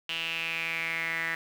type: tone with band-pass filter sweep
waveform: sawtooth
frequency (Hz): 164.81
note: E3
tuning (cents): 0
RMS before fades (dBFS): -32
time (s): 0.09-1.35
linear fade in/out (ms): 2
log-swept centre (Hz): 2900 to 1900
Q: 7
effects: 8-bit